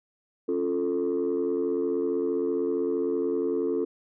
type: chord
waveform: sine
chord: Db augmented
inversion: none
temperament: equal with one note detuned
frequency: 274 / 349.2 / 440 Hz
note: Db4 / F4 / A4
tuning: -20 / 0 / 0 cents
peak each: -29 / -27 / -26 dBFS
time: 0.48-3.85 s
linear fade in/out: 10 ms
effects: tanh soft clip ceiling -19 dBFS